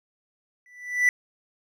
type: tone with exponential growth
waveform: triangle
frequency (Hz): 1975.5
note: B6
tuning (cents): 0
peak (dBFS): -12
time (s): 0.66-1.09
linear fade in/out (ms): 1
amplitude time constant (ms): 92
effects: none